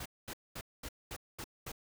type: noise bursts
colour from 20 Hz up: pink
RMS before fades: -43 dBFS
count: 7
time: 0-1.719 s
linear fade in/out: 5 ms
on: 57 ms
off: 220 ms
effects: none